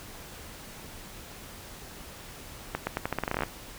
accelerating click train, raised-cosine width 0.5 ms, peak -13 dBFS, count 15, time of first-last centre 2.75-3.435 s, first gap 120 ms, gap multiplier 0.84, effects pink hiss -45 dBFS RMS until 3.78 s

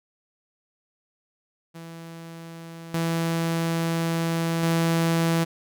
sawtooth tone with level steps, 165.7 Hz, E3, 9 cents sharp, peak -34 / -19 / -16 dBFS, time 1.74-5.45 s, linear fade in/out 20 ms, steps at 2.94 / 4.63 s, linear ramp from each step 2 ms, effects none

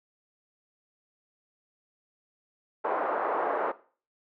pink band-pass noise, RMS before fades -29 dBFS, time 2.84-3.72 s, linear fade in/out 10 ms, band 430 to 1300 Hz, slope 24 dB/octave, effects noise-tail reverb RT60 0.4 s tail -17 dB re dry

